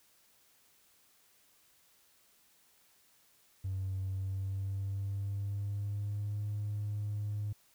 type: tone with pitch glide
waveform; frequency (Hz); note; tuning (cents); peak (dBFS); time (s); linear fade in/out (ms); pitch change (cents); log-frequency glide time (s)
triangle; 95.3 to 103.93; G2 to G#2; -48 to +2; -30; 3.64-7.53; 10; +150; 4.05-6.45
effects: tanh soft clip ceiling -30 dBFS + white hiss -67 dBFS RMS until 7.74 s